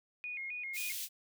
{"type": "tone with vibrato", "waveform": "sine", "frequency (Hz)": 2300, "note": "D7", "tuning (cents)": -37, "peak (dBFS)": -38, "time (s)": [0.24, 0.92], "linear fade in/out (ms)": 0, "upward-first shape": "square", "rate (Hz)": 3.8, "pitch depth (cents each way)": 120}
{"type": "high-pass noise", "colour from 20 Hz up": "white", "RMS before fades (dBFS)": -40, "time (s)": [0.73, 1.09], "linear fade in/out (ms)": 50, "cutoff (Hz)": 2500, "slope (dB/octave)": 24}
{"effects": []}